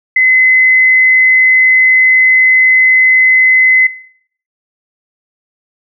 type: tone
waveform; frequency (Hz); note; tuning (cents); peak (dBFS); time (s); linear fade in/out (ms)
sine; 2038; C7; -46; -5; 0.16-3.87; 5
effects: noise-tail reverb RT60 0.6 s tail -17 dB re dry